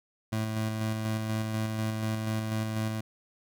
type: tone with tremolo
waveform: 25% pulse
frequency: 109.6 Hz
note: A2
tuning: 6 cents flat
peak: -24 dBFS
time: 0.32-3.01 s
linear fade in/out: 10 ms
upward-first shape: square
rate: 4.1 Hz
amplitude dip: 30%
effects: none